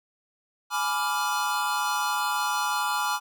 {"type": "chord", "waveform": "square", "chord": "G# diminished seventh", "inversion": "none", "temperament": "equal with one note detuned", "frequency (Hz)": [839.3, 987.8, 1174.7, 1396.9], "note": ["G#5", "B5", "D6", "F6"], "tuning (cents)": [18, 0, 0, 0], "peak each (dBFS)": -31, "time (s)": [0.7, 3.2], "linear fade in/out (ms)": 50, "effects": []}